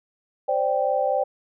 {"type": "chord", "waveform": "sine", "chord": "C suspended second", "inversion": "none", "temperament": "equal", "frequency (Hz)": [523.3, 587.3, 784], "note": ["C5", "D5", "G5"], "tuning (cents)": [0, 0, 0], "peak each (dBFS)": [-24, -24, -24], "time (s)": [0.48, 1.24], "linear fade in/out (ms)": 10, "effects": []}